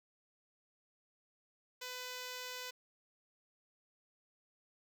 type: tone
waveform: 5% pulse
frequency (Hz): 501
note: B4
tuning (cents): +25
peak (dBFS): -31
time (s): 1.81-2.71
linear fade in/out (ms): 10
effects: none